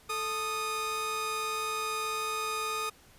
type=tone pair together; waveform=sawtooth; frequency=438.7 / 1237.7 Hz; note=A4 / D#6; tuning=-5 / -9 cents; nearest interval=octave + tritone; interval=1796 cents; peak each=-34 / -28 dBFS; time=0.09-2.9 s; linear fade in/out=10 ms; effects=pink hiss -58 dBFS RMS until 3.18 s + resampled to 32000 Hz